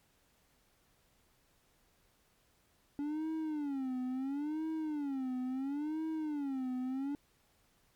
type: tone with vibrato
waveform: triangle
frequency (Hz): 284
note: C#4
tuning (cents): +42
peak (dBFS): -32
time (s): 2.99-7.15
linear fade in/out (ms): 0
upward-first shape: sine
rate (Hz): 0.73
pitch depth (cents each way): 200
effects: pink hiss -71 dBFS RMS until 7.95 s + MP3 96 kbps